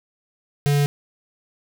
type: tone with notch filter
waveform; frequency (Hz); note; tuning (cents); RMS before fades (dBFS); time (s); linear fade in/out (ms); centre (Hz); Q
square; 143.8; D3; -36; -18; 0.66-0.86; 0; 1100; 1.5
effects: none